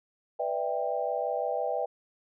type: chord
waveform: sine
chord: E minor seventh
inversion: second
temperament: just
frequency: 494.4 / 593.3 / 659.3 / 791.1 Hz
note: B4 / D5 / E5 / G5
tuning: +2 / +18 / 0 / +16 cents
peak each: -33 dBFS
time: 0.39-1.86 s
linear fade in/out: 10 ms
effects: none